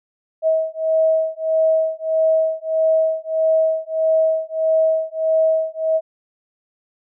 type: beating tone pair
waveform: sine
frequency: 639 / 640.6 Hz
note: D#5 / E5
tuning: +46 / -50 cents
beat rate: 1.6 Hz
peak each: -18 dBFS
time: 0.42-6.01 s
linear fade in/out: 50 ms
effects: none